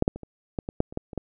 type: clicks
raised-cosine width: 2 ms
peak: -6 / -6 / -23 / -26 / -14 / -18 / -7 / -27 / -14 / -25 / -15 dBFS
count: 11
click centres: 0.024 / 0.079 / 0.16 / 0.233 / 0.588 / 0.689 / 0.804 / 0.925 / 0.974 / 1.132 / 1.177 s
effects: none